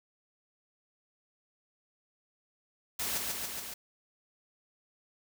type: noise with echo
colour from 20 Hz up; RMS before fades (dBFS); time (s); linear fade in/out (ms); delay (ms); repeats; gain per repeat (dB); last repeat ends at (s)
white; -34; 2.99-3.18; 5; 140; 4; -2; 3.74
effects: none